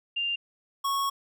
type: tone pair in turn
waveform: sine / square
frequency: 2794 / 1104 Hz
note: F7 / C#6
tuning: 0 / -7 cents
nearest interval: octave + major third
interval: 1607 cents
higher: first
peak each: -26 dBFS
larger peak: neither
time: 0.16-0.36 / 0.84-1.1 s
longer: second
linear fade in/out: 10 ms
effects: none